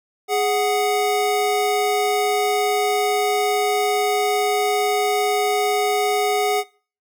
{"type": "tone pair together", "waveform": "square", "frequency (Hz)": [415.3, 740], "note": ["G#4", "F#5"], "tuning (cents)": [0, 0], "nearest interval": "minor seventh", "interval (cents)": 1000, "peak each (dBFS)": -21, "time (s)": [0.28, 6.64], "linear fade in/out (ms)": 50, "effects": ["noise-tail reverb RT60 0.4 s tail -22 dB re dry"]}